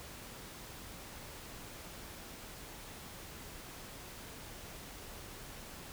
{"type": "silence", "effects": ["pink hiss -49 dBFS RMS until 5.92 s"]}